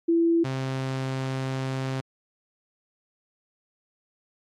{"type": "tone pair in turn", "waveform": ["sine", "sawtooth"], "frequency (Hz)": [334.7, 132.33], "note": ["E4", "C3"], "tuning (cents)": [26, 20], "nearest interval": "octave + major third", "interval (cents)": 1606, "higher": "first", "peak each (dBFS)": [-18, -23], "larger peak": "first", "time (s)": [[0.08, 0.44], [0.44, 2.01]], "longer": "second", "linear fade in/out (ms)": 10, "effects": ["low-pass 6000 Hz 12 dB/octave", "AAC 64 kbps"]}